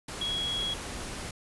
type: tone in noise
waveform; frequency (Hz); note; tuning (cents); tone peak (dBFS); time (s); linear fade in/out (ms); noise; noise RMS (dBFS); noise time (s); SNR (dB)
sine; 3322; G#7; 0; -29; 0.21-0.74; 5; pink; -38; 0.08-1.31; +6
effects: resampled to 24000 Hz